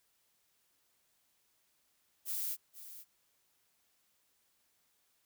violet noise with echo, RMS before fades -37 dBFS, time 2.25-2.57 s, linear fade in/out 50 ms, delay 480 ms, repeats 1, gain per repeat -13 dB, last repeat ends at 3.05 s, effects white hiss -75 dBFS RMS until 5.25 s

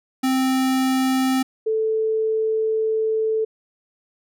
square / sine tone pair in turn, 261.6 / 439.8 Hz, C4 / A4, 0 / -1 cents, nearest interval major sixth, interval 899 cents, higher second, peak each -18 dBFS, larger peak neither, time 0.23-1.43 / 1.66-3.45 s, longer second, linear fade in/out 10 ms, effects none

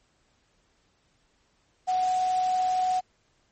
sine tone in noise, 740 Hz, F#5, in tune, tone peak -22 dBFS, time 1.87-3.01 s, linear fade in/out 20 ms, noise white, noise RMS -40 dBFS, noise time 1.87-3.01 s, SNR +15 dB, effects pink hiss -68 dBFS RMS until 3.51 s + MP3 32 kbps

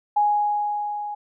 sine tone with level ramp, 830.6 Hz, G#5, in tune, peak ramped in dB -15 to -28 dBFS, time 0.16-1.15 s, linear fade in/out 10 ms, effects none

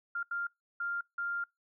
sine tone bursts at uneven times, 1396.9 Hz, F6, in tune, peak -32 dBFS, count 4, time 0.15-0.23 / 0.31-0.47 / 0.8-1.01 / 1.18-1.44 s, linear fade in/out 5 ms, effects noise-tail reverb RT60 0.2 s tail -26 dB re dry

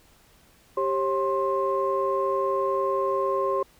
sine tone cluster, 392.1 / 541 / 1057 Hz, G4 / C#5 / C6, 0 / -42 / +17 cents, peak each -26 dBFS, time 0.77-3.63 s, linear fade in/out 5 ms, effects tanh soft clip ceiling -13 dBFS + pink hiss -58 dBFS RMS until 3.79 s

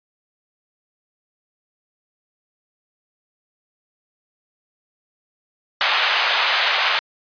white band-pass noise, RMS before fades -19 dBFS, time 5.81-6.99 s, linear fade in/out 0 ms, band 660 to 3700 Hz, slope 24 dB/octave, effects resampled to 11025 Hz

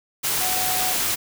sine tone in noise, 740 Hz, F#5, in tune, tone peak -28 dBFS, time 0.4-0.94 s, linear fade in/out 20 ms, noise white, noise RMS -23 dBFS, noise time 0.23-1.16 s, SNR -8 dB, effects none

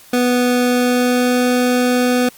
25% pulse tone with pitch glide, 246.9 to 248.3 Hz, B3 to B3, 0 to +9 cents, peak -9 dBFS, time 0.13-2.29 s, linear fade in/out 5 ms, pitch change +9 cents, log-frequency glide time 0.71-1.42 s, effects white hiss -44 dBFS RMS until 2.37 s + Opus 48 kbps

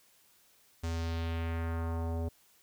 square tone with low-pass filter sweep, 82.8 Hz, E2, 8 cents sharp, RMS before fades -34 dBFS, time 0.83-2.29 s, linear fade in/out 10 ms, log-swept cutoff 7500 to 570 Hz, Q 1.6, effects white hiss -65 dBFS RMS until 2.62 s

